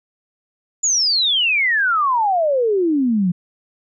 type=exponential sweep; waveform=sine; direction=down; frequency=7040 to 170 Hz; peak=-14 dBFS; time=0.83-3.32 s; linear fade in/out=10 ms; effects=none